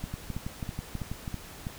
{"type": "two click trains", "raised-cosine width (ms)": 5, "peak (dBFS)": [-21, -21], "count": [8, 6], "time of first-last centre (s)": [[0.14, 1.278], [0.04, 1.669]], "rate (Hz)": [6.15, 3.07], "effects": ["pink hiss -46 dBFS RMS until 1.78 s"]}